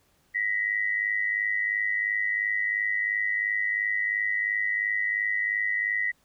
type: tone pair together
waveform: sine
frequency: 1897.1 / 2000 Hz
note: A#6 / B6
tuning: +30 / +21 cents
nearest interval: minor second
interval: 91 cents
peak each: -27 dBFS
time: 0.34-6.12 s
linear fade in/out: 20 ms
effects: pink hiss -66 dBFS RMS until 6.24 s